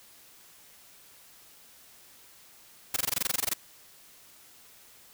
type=noise bursts; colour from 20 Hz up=white; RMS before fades=-27 dBFS; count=14; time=2.94-3.536 s; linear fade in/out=5 ms; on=24 ms; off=20 ms; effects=white hiss -55 dBFS RMS until 5.13 s